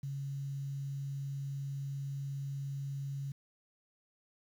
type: tone with quantisation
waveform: sine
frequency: 138.59 Hz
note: C#3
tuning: in tune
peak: -36 dBFS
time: 0.03-3.32 s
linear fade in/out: 5 ms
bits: 10
effects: none